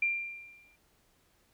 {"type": "tone with exponential decay", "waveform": "sine", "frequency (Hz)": 2379, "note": "D7", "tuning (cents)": 22, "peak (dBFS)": -24, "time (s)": [0.02, 0.76], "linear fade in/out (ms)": 5, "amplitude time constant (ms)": 160, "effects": ["pink hiss -69 dBFS RMS until 1.53 s"]}